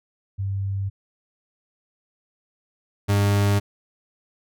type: tone pair in turn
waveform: sine / 40% pulse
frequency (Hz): 98 / 101.22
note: G2 / G#2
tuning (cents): 0 / -44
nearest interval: minor second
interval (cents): 56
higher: second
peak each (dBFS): -23 / -16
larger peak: second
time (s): 0.38-0.9 / 3.08-3.6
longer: neither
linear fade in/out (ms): 20
effects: none